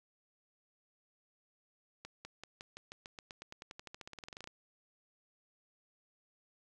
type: accelerating click train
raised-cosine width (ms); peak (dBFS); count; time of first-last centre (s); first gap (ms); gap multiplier
0.2; -29; 27; 2.05-4.474; 200; 0.93
effects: none